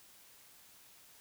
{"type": "silence", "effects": ["white hiss -60 dBFS RMS until 1.2 s"]}